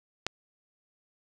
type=click; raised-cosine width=0.2 ms; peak=-11 dBFS; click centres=0.266 s; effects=none